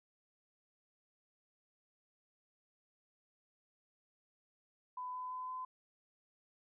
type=tone with pitch steps; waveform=sine; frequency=1002 / 1007.8 / 1013.6 / 1019.5 Hz; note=B5 / B5 / B5 / C6; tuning=+25 / +35 / +45 / -45 cents; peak=-40 dBFS; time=4.97-5.65 s; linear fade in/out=5 ms; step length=170 ms; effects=none